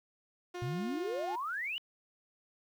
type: tone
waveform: sawtooth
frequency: 356.1 Hz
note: F4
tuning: 34 cents sharp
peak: -35 dBFS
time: 0.54-1.36 s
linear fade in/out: 10 ms
type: exponential sweep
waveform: sine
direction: up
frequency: 116.54 to 3027 Hz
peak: -34 dBFS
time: 0.62-1.78 s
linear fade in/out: 0 ms
effects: low-pass 5000 Hz 12 dB/octave + 10-bit